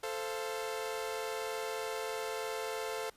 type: chord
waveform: sawtooth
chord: F major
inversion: first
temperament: equal with one note detuned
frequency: 440 / 523.3 / 690.4 Hz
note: A4 / C5 / F5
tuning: 0 / 0 / -20 cents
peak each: -34 / -37 / -40 dBFS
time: 0.03-3.1 s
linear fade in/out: 5 ms
effects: pink hiss -64 dBFS RMS until 3.16 s + resampled to 32000 Hz